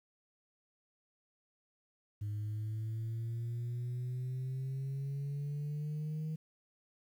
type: exponential sweep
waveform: sine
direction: up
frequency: 103.3 to 157.9 Hz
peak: -33 dBFS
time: 2.21-6.36 s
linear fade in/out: 10 ms
effects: tanh soft clip ceiling -34 dBFS + 11-bit